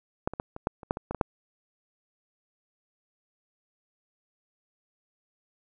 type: clicks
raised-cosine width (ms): 1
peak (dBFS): -12 / -22 / -16 / -24 / -11 / -29 / -11 / -20 / -18 / -17 / -8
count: 11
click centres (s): 0.275 / 0.336 / 0.399 / 0.564 / 0.671 / 0.832 / 0.909 / 0.971 / 1.11 / 1.147 / 1.212
effects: none